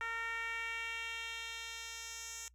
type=tone with band-pass filter sweep; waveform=10% pulse; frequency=458.1 Hz; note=A#4; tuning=30 cents flat; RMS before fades=-42 dBFS; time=0.01-2.48 s; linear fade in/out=0 ms; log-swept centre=1600 to 6600 Hz; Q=1.9; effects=noise-tail reverb RT60 0.1 s tail -22 dB re dry + added 60 Hz sine -62 dBFS peak until 2.54 s